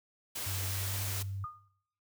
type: noise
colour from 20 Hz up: white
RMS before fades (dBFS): -38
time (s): 0.35-1.23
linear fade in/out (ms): 10
type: tone with pitch glide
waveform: sine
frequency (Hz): 95 to 97.78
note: F#2 to G2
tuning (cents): +46 to -4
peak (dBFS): -35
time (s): 0.46-1.45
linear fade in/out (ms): 10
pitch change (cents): +50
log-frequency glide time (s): 0.79-0.94
type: tone with exponential decay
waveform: sine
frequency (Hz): 1224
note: D#6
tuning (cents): -29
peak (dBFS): -35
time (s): 1.44-1.68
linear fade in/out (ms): 2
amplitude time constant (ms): 52
effects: noise-tail reverb RT60 0.7 s tail -19 dB re dry